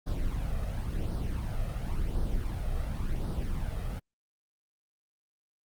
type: noise with flanger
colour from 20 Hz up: brown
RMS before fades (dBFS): -31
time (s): 0.06-4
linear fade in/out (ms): 20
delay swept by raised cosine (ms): 0.2 to 1.6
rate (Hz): 0.93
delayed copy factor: +0.55
effects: Opus 48 kbps